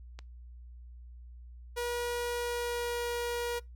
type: click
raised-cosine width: 0.2 ms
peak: -28 dBFS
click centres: 0.19 s
type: tone with pitch glide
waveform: sawtooth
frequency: 480.8 to 477.8 Hz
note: B4 to A#4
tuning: -46 to +43 cents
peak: -28 dBFS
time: 1.76-3.6 s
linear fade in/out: 20 ms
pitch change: -11 cents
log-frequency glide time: 2.31-3.08 s
effects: noise-tail reverb RT60 0.2 s tail -24 dB re dry + added 60 Hz sine -46 dBFS peak until 3.75 s